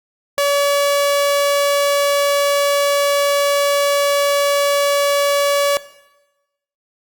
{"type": "tone", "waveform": "sawtooth", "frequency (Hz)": 569, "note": "C#5", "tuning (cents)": 45, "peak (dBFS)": -10, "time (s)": [0.38, 5.77], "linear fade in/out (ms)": 0, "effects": ["noise-tail reverb RT60 1.0 s tail -17 dB re dry", "Opus 48 kbps"]}